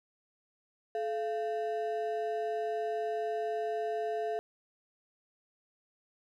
triangle ring-modulated tone, 559 Hz, C#5, 14 cents sharp, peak -26 dBFS, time 0.95-4.39 s, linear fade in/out 0 ms, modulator 128 Hz, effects none

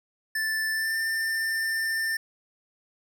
square tone with pitch glide, 1760 to 1792.8 Hz, A6 to A6, 0 to +32 cents, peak -26 dBFS, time 0.35-2.17 s, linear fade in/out 5 ms, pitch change +32 cents, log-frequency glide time 0.72-0.97 s, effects none

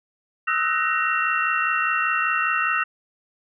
sine tone cluster, 1266 / 1331 / 1495 / 1872 / 2727 Hz, D#6 / E6 / F#6 / A#6 / F7, +30 / +16 / +17 / +7 / -42 cents, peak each -26 dBFS, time 0.47-2.84 s, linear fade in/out 10 ms, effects none

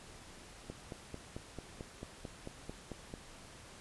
click train, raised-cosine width 2 ms, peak -29 dBFS, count 12, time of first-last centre 0.7-3.139 s, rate 4.51 Hz, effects pink hiss -54 dBFS RMS until 3.8 s + resampled to 24000 Hz

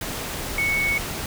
sine tone in noise, 2217 Hz, C#7, in tune, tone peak -20 dBFS, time 0.58-0.98 s, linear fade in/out 2 ms, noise pink, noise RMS -30 dBFS, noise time 0.01-1.26 s, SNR +7 dB, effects none

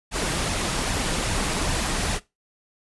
pink noise with flanger, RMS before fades -25 dBFS, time 0.11-2.2 s, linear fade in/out 50 ms, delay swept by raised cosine 1.1 to 6.4 ms, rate 2.5 Hz, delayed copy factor +0.5, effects noise-tail reverb RT60 0.2 s tail -18 dB re dry + resampled to 24000 Hz

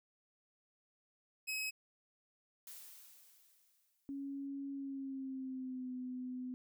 sawtooth tone, 2554 Hz, D#7, 45 cents sharp, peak -34 dBFS, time 1.47-1.71 s, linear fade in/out 20 ms
blue noise with exponential decay, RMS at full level -50 dBFS, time 2.67-4.47 s, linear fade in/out 2 ms, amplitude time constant 390 ms
sine tone with pitch glide, 277.2 to 252.7 Hz, C#4 to B3, 0 to +40 cents, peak -40 dBFS, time 4.09-6.54 s, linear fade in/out 0 ms, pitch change -160 cents, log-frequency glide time 4.72-5.92 s
effects none

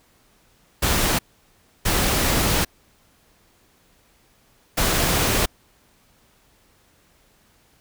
pink noise bursts at uneven times, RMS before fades -20 dBFS, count 3, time 0.82-1.19 / 1.85-2.65 / 4.77-5.46 s, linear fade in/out 10 ms, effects pink hiss -59 dBFS RMS until 7.8 s

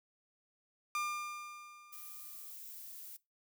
30% pulse tone with exponential decay, 1200 Hz, D6, 37 cents sharp, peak -30 dBFS, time 0.95-2.52 s, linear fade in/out 1 ms, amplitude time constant 340 ms
violet noise, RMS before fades -49 dBFS, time 1.92-3.17 s, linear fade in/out 10 ms
effects noise-tail reverb RT60 0.2 s tail -20 dB re dry

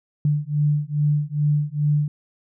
sine beating tone pair, 146.83 / 149.23 Hz, D3 / D3, 0 / +28 cents, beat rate 2.4 Hz, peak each -21 dBFS, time 0.25-2.08 s, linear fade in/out 2 ms, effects none

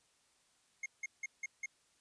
square tone bursts, 2145 Hz, C7, 42 cents sharp, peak -38 dBFS, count 5, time 0.83-1.66 s, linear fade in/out 5 ms, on 30 ms, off 170 ms, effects white hiss -72 dBFS RMS until 2 s + resampled to 22050 Hz

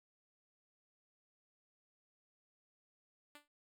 5% pulse tone with exponential decay, 293.7 Hz, D4, in tune, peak -40 dBFS, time 3.35-3.48 s, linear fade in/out 1 ms, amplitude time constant 28 ms, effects none

